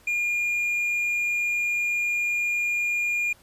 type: tone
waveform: triangle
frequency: 2418 Hz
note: D7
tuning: 50 cents sharp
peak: -21 dBFS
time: 0.07-3.33 s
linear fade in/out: 5 ms
effects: pink hiss -56 dBFS RMS until 3.42 s + resampled to 32000 Hz